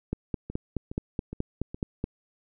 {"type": "two click trains", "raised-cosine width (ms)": 3, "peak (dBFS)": [-15, -23], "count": [10, 4], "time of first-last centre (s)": [[0.13, 2.041], [0.5, 1.745]], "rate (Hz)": [4.71, 2.41], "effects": []}